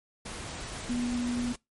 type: tone in noise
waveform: sine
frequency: 242.9 Hz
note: B3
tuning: 29 cents flat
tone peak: -28 dBFS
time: 0.89-1.53 s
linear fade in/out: 10 ms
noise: pink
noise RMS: -39 dBFS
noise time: 0.25-1.56 s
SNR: +8 dB
effects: noise-tail reverb RT60 0.2 s tail -24 dB re dry + MP3 48 kbps